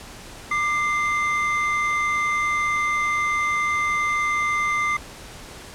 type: tone pair together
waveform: triangle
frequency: 1191.1 / 2081 Hz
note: D6 / C7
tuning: +24 / -10 cents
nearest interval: minor seventh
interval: 966 cents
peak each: -21 dBFS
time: 0.51-4.97 s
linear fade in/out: 5 ms
effects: pink hiss -40 dBFS RMS until 5.74 s + low-pass 10000 Hz 12 dB/octave